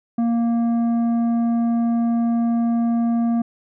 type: tone with tanh clipping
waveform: triangle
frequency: 233.1 Hz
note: A#3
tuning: in tune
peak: -18 dBFS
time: 0.18-3.42 s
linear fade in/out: 5 ms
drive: 12 dB
effects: none